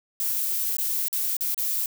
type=noise with dropouts; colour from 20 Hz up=violet; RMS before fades=-26 dBFS; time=0.2-1.86 s; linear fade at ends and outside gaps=1 ms; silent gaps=0.768-0.784 / 1.083-1.128 / 1.367-1.408 / 1.545-1.578 s; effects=none